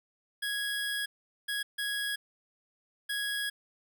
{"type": "tone bursts at uneven times", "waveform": "25% pulse", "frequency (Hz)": 1661.2, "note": "G#6", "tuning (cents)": 0, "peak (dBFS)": -27, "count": 4, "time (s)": [[0.42, 1.06], [1.48, 1.63], [1.78, 2.16], [3.09, 3.5]], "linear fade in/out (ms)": 10, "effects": []}